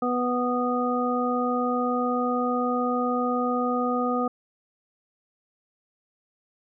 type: harmonic tone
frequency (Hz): 246.9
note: B3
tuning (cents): 0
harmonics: 1 / 2 / 3 / 5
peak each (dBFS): -26 / -28 / -30 / -28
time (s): 0.02-4.28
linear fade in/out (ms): 5
effects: none